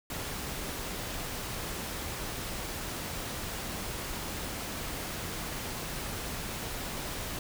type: noise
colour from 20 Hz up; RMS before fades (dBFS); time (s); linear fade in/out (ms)
pink; -37; 0.1-7.39; 2
effects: none